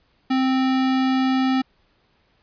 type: tone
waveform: square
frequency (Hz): 261.6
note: C4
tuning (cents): 0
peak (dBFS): -18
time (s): 0.3-1.62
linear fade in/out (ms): 10
effects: pink hiss -63 dBFS RMS until 2.42 s + resampled to 11025 Hz